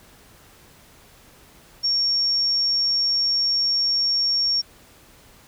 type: tone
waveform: sine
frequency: 5520 Hz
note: F8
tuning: 21 cents flat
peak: -18 dBFS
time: 1.83-4.62 s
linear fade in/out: 20 ms
effects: pink hiss -51 dBFS RMS until 5.47 s